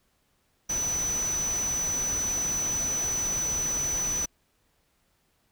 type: tone in noise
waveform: sine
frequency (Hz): 5980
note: F#8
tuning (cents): +17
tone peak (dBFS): -26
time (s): 0.69-4.26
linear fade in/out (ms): 10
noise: pink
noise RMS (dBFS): -37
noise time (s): 0.69-4.26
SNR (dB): +8
effects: pink hiss -70 dBFS RMS until 5.51 s